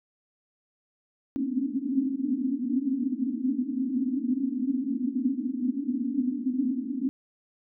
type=band-pass noise; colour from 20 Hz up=white; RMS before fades=-28 dBFS; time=1.36-7.09 s; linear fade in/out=0 ms; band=240 to 280 Hz; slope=96 dB/octave; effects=none